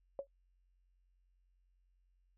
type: tone with exponential decay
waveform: sine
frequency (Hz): 554.4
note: C#5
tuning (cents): 0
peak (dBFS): -32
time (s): 0.19-0.27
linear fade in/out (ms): 1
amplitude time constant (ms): 16
effects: noise-tail reverb RT60 0.1 s tail -17 dB re dry + added 45 Hz sine -70 dBFS peak until 2.37 s